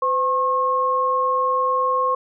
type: tone pair together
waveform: sine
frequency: 510 / 1080.7 Hz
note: C5 / C#6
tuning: -44 / -44 cents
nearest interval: octave + minor second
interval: 1300 cents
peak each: -23 / -18 dBFS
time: 0.02-2.15 s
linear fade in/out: 5 ms
effects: none